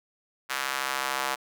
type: tone with high-pass filter sweep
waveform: square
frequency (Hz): 66.9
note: C2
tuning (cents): +39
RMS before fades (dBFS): -30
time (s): 0.49-1.36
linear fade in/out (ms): 20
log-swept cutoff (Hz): 1400 to 920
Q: 1.3
effects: none